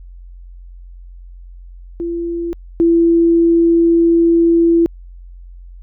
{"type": "tone pair in turn", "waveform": "sine", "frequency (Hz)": [340, 335.7], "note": ["F4", "E4"], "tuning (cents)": [-46, 32], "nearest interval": "unison", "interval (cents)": 22, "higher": "first", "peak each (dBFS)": [-18, -8], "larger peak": "second", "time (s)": [[2, 2.53], [2.8, 4.86]], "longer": "second", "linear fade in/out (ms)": 0, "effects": ["added 44 Hz sine -33 dBFS peak until 5.82 s"]}